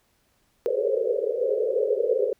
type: band-pass noise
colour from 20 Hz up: pink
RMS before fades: -24 dBFS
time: 0.66-2.33 s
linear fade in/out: 0 ms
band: 410 to 550 Hz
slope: 96 dB/octave
effects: pink hiss -67 dBFS RMS until 2.39 s